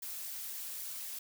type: noise with flanger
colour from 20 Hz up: blue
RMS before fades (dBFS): -42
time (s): 0.02-1.19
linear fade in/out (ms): 5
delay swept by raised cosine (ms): 0.72 to 4.32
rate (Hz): 3.8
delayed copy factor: -0.5
effects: none